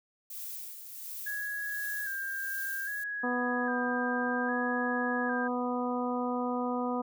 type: noise with tremolo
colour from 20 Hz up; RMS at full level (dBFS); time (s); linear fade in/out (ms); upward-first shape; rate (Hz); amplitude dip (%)
violet; -40; 0.3-3.04; 5; sine; 1.4; 50
type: tone with vibrato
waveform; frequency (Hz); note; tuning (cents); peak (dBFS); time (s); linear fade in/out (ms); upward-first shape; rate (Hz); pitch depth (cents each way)
sine; 1631; G#6; -32; -33; 1.26-5.48; 10; square; 0.62; 38
type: harmonic tone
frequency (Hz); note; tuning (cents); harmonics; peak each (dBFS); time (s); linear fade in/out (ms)
246.9; B3; 0; 1 / 2 / 3 / 4 / 5; -32 / -35 / -37 / -38 / -39; 3.23-7.02; 10
effects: none